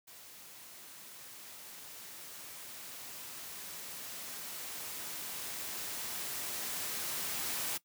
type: noise with level ramp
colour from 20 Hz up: white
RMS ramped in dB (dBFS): -53 to -36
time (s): 0.07-7.78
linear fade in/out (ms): 10
effects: noise-tail reverb RT60 0.1 s tail -19 dB re dry + high-pass 100 Hz 12 dB/octave